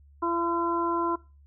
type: harmonic tone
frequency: 339.5 Hz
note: F4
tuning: 49 cents flat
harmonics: 1 / 2 / 3 / 4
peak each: -28 / -37 / -27 / -35 dBFS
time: 0.22-1.16 s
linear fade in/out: 10 ms
effects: noise-tail reverb RT60 0.3 s tail -21 dB re dry + added 71 Hz sine -52 dBFS peak until 1.46 s